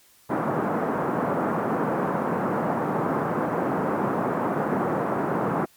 pink band-pass noise, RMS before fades -25 dBFS, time 0.29-5.66 s, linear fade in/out 20 ms, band 160 to 1300 Hz, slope 24 dB/octave, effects white hiss -57 dBFS RMS until 5.76 s + MP3 96 kbps

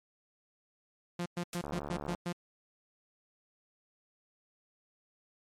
sawtooth tone bursts, 174.61 Hz, F3, in tune, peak -29 dBFS, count 7, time 1.19-2.326 s, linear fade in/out 5 ms, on 68 ms, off 110 ms
white noise with exponential decay, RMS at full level -37 dBFS, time 1.53-1.68 s, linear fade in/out 2 ms, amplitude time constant 31 ms
click train, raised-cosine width 1 ms, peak -25 dBFS, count 38, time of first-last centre 1.64-2.149 s, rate 72.7 Hz
effects low-pass 10000 Hz 12 dB/octave + MP3 64 kbps

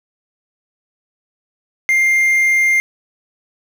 triangle tone with quantisation, 2107 Hz, C7, 12 cents sharp, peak -9 dBFS, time 1.89-2.8 s, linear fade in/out 0 ms, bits 6, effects none

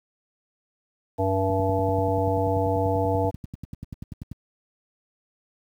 harmonic tone, 96 Hz, G2, 36 cents flat, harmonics 1 / 3 / 5 / 7 / 9, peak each -25 / -29 / -26 / -27 / -29 dBFS, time 1.18-3.31 s, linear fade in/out 20 ms
click train, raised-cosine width 5 ms, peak -21 dBFS, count 30, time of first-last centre 1.5-4.316 s, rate 10.3 Hz
effects high-pass 60 Hz 12 dB/octave + 9-bit

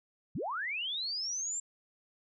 sine linear sweep, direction up, 94 to 7470 Hz, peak -33 dBFS, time 0.35-1.6 s, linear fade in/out 5 ms, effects none

